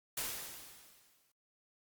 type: noise with exponential decay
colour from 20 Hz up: white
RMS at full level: -36 dBFS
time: 0.17-1.32 s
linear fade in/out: 5 ms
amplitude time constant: 250 ms
effects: Opus 48 kbps